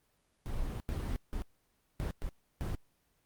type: noise bursts at uneven times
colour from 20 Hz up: brown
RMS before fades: -35 dBFS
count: 6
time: 0.46-0.8 / 0.89-1.16 / 1.33-1.42 / 2-2.11 / 2.22-2.29 / 2.61-2.75 s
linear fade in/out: 0 ms
effects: pink hiss -74 dBFS RMS until 3.25 s + Opus 24 kbps